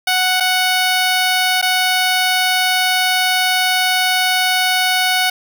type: tone with dropouts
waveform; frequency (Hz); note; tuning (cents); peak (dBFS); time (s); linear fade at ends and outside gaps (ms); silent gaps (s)
10% pulse; 740; F#5; 0; -5; 0.07-5.3; 5; 0.401-0.405 / 1.615-1.625
effects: none